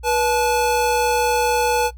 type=tone pair together; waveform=square; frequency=486.1 / 866.1 Hz; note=B4 / A5; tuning=-28 / -28 cents; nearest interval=minor seventh; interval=1000 cents; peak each=-20 dBFS; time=0.03-1.91 s; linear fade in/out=50 ms; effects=noise-tail reverb RT60 0.1 s tail -17 dB re dry + added 60 Hz sine -35 dBFS peak until 1.97 s